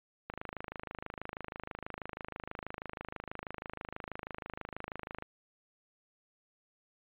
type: click train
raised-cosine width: 0.5 ms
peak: -24 dBFS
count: 130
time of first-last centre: 0.3-5.224 s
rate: 26.2 Hz
effects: resampled to 8000 Hz